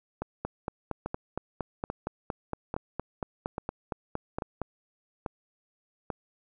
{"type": "two click trains", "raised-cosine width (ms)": 1, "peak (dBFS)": [-18, -17], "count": [8, 19], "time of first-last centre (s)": [[0.22, 6.102], [0.45, 4.617]], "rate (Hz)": [1.19, 4.32], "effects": []}